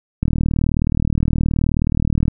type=click train; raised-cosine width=5 ms; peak=-5 dBFS; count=81; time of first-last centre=0.23-2.281 s; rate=39 Hz; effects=none